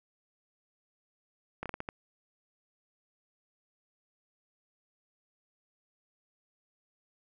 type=slowing click train; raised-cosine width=0.5 ms; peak=-21 dBFS; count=6; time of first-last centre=1.63-1.889 s; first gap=27 ms; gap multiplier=1.33; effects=none